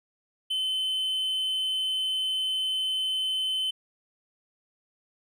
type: tone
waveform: triangle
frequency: 3056 Hz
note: G7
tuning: 45 cents flat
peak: -24 dBFS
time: 0.5-3.71 s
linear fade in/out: 10 ms
effects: none